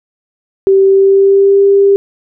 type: tone with pitch glide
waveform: sine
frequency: 387.9 to 397.2 Hz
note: G4 to G4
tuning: -18 to +23 cents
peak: -4 dBFS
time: 0.67-1.96 s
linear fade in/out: 0 ms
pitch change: +41 cents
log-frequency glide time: 0.85-1.63 s
effects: none